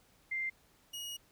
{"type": "tone pair in turn", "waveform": ["sine", "sawtooth"], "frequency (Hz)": [2093, 2887], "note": ["C7", "F#7"], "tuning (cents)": [0, -43], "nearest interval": "tritone", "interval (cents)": 557, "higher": "second", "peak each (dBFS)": [-33, -37], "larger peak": "first", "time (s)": [[0.31, 0.5], [0.93, 1.17]], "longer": "second", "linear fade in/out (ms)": 10, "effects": ["pink hiss -67 dBFS RMS until 1.31 s"]}